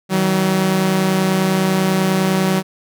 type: tone pair together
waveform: sawtooth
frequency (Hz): 159.1 / 189.2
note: D#3 / F#3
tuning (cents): +39 / +39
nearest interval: minor third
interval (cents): 300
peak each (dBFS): -17 / -11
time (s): 0.09-2.63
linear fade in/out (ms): 50
effects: none